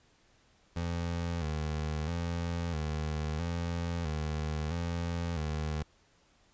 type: tone with vibrato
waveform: 25% pulse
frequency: 81 Hz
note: E2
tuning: 30 cents flat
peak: -28 dBFS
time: 0.76-5.83 s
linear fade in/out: 5 ms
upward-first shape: square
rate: 0.76 Hz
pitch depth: 88 cents each way
effects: pink hiss -66 dBFS RMS until 6.53 s + resampled to 16000 Hz